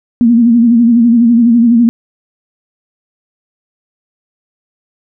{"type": "tone with vibrato", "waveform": "sine", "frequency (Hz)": 234.6, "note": "A#3", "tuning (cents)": 11, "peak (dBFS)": -4, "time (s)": [0.21, 1.89], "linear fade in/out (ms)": 0, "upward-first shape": "sine", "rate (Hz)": 12, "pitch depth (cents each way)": 66, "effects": []}